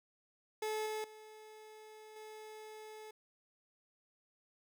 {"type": "tone with level steps", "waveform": "30% pulse", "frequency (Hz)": 431.8, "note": "A4", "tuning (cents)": -33, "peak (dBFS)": [-33, -35, -50, -46], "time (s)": [0.62, 3.11], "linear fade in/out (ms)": 5, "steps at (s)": [0.86, 1.04, 2.16], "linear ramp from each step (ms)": 2, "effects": []}